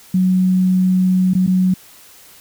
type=tone with dropouts; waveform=sine; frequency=185 Hz; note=F#3; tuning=in tune; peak=-11 dBFS; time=0.14-1.74 s; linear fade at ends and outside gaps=5 ms; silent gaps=1.336-1.35 / 1.466-1.475 s; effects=white hiss -44 dBFS RMS until 2.4 s